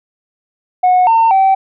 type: tone with pitch steps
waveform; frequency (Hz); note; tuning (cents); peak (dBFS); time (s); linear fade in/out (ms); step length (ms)
sine; 731 / 907 / 771; F#5 / A#5 / G5; -21 / -48 / -29; -5; 0.83-1.55; 10; 240
effects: tanh soft clip ceiling -5 dBFS